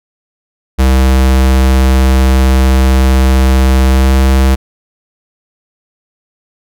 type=tone with pitch glide; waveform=square; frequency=65.4 to 66.08 Hz; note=C2 to C2; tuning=0 to +18 cents; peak=-6 dBFS; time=0.78-4.56 s; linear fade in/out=20 ms; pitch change=+18 cents; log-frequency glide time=3.89-4.14 s; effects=none